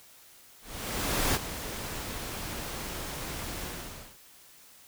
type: noise with ADSR envelope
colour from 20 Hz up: pink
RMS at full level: -26 dBFS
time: 0.61-4.18 s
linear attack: 740 ms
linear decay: 29 ms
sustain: -11 dB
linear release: 540 ms
effects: white hiss -55 dBFS RMS until 4.87 s